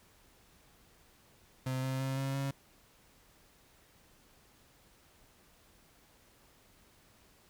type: tone with pitch steps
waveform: 35% pulse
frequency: 130 / 131.81 / 133.65 / 135.52 / 137.41 Hz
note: C3 / C3 / C3 / C#3 / C#3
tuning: -11 / +13 / +37 / -39 / -15 cents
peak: -31 dBFS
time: 1.66-2.51 s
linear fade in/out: 5 ms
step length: 170 ms
effects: pink hiss -64 dBFS RMS until 7.49 s